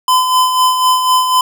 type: tone with tremolo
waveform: square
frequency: 1018 Hz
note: C6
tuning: 48 cents flat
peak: -8 dBFS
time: 0.08-1.41 s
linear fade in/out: 2 ms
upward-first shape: sine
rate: 4 Hz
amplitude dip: 50%
effects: none